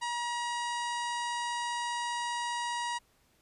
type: harmonic tone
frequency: 955 Hz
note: A#5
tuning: 42 cents sharp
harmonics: 1 / 2 / 3 / 4 / 5 / 6 / 7 / 8 / 9 / 10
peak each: -33 / -39 / -43 / -45 / -47 / -49 / -50 / -51 / -52 / -53 dBFS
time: 0.01-2.99 s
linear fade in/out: 20 ms
effects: pink hiss -68 dBFS RMS until 3.41 s + resampled to 32000 Hz